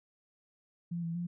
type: tone with pitch steps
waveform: sine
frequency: 171.4 / 166.9 / 173.9 Hz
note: F3 / E3 / F3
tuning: -32 / +22 / -7 cents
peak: -33 dBFS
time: 0.91-1.27 s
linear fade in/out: 10 ms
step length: 120 ms
effects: none